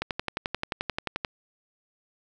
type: click train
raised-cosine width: 0.3 ms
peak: -12 dBFS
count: 15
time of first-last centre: 0.02-1.248 s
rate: 11.4 Hz
effects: none